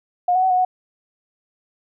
sine tone with pitch steps, 716 / 742 / 754 / 731 / 738 Hz, F5 / F#5 / F#5 / F#5 / F#5, +43 / +5 / +32 / -21 / -5 cents, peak -14 dBFS, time 0.28-0.65 s, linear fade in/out 5 ms, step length 74 ms, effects none

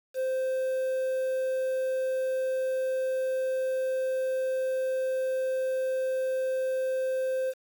triangle tone with quantisation, 521 Hz, C5, 7 cents flat, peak -24 dBFS, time 0.14-7.54 s, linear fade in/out 50 ms, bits 8, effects none

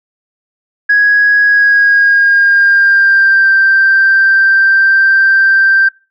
sine tone with pitch glide, 1661.2 to 1569.8 Hz, G#6 to G6, 0 to +2 cents, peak -4 dBFS, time 0.89-5.89 s, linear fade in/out 10 ms, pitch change -98 cents, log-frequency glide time 1.43-3.52 s, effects noise-tail reverb RT60 0.3 s tail -22 dB re dry + tanh soft clip ceiling -1 dBFS

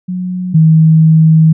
sine tone pair in turn, 182 / 159.32 Hz, F#3 / D#3, -28 / +41 cents, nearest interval major second, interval 231 cents, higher first, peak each -15 / -3 dBFS, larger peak second, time 0.08-0.54 / 0.54-1.53 s, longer second, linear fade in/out 10 ms, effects none

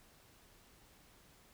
silence, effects pink hiss -64 dBFS RMS until 1.53 s

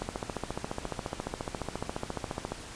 click train, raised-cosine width 1 ms, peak -18 dBFS, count 37, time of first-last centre 0.02-2.52 s, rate 14.4 Hz, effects pink hiss -44 dBFS RMS until 2.75 s + resampled to 22050 Hz

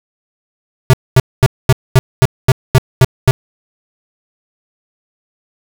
square tone bursts, 130.1 Hz, C3, 9 cents flat, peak -4 dBFS, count 10, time 0.9-3.31 s, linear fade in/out 0 ms, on 34 ms, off 230 ms, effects none

